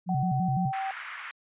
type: tone with vibrato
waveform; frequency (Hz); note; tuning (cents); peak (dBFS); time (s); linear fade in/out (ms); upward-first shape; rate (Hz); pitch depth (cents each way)
sine; 155.56; D#3; 0; -25; 0.06-0.72; 50; square; 5.9; 250
type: tone with pitch glide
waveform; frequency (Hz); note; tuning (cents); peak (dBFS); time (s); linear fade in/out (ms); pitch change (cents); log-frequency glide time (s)
sine; 754 to 773; F#5 to G5; +32 to -24; -29; 0.09-0.91; 2; +44; 0.36-0.67
type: band-pass noise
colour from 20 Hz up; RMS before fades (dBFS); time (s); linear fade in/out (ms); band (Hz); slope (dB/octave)
white; -40; 0.73-1.31; 0; 1200 to 2100; 24
effects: resampled to 8000 Hz